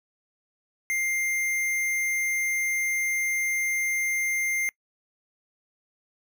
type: tone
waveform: square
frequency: 2100 Hz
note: C7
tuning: 6 cents sharp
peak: -25 dBFS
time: 0.9-4.69 s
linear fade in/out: 0 ms
effects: noise-tail reverb RT60 0.1 s tail -25 dB re dry